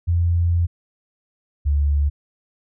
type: tone pair in turn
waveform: sine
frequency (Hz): 85.8 / 72.15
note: F2 / D2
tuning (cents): -30 / -30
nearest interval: minor third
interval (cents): 300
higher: first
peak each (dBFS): -15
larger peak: neither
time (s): 0.07-0.67 / 1.65-2.1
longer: first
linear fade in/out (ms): 20
effects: none